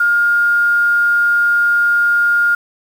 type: tone with quantisation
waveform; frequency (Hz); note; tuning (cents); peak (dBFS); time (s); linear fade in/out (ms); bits
sine; 1415; F6; +22; -10; 0-2.55; 5; 6
effects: none